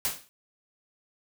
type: noise with exponential decay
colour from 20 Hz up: white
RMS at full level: -25 dBFS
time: 0.05-0.29 s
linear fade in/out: 0 ms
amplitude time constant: 51 ms
effects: none